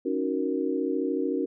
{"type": "chord", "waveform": "sine", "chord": "D# minor seventh", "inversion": "third", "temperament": "equal", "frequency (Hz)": [277.2, 311.1, 370, 466.2], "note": ["C#4", "D#4", "F#4", "A#4"], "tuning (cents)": [0, 0, 0, 0], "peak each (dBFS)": [-29, -31, -30, -31], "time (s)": [0.05, 1.46], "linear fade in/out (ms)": 10, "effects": []}